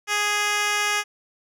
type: tone with band-pass filter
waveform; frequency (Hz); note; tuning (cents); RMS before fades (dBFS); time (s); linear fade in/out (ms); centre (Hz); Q
10% pulse; 415; G#4; -1; -23; 0.07-1.04; 50; 3900; 0.5
effects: none